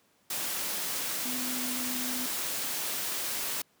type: tone in noise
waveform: sine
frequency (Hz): 250.6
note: B3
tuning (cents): +25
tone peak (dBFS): -36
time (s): 1.25-2.26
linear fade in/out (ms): 5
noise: white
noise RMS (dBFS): -33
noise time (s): 0.3-3.62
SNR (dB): -6
effects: pink hiss -67 dBFS RMS until 3.8 s + high-pass 150 Hz 12 dB/octave